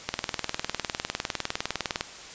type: click train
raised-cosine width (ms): 0.2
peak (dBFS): -9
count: 39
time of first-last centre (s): 0.09-2.009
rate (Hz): 19.8
effects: white hiss -43 dBFS RMS until 2.34 s + resampled to 16000 Hz